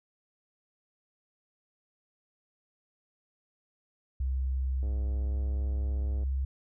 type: tone with pitch glide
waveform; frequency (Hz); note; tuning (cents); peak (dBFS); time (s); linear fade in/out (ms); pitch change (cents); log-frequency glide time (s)
sine; 65.41 to 66.78; C2 to C2; 0 to +36; -27; 4.2-6.45; 5; +36; 5.13-5.35
type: click train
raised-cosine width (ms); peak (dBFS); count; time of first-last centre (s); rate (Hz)
2; -35; 147; 4.83-6.234; 104
effects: none